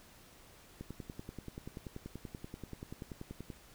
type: click train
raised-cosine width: 3 ms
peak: -30 dBFS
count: 29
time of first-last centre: 0.81-3.502 s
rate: 10.4 Hz
effects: pink hiss -59 dBFS RMS until 3.74 s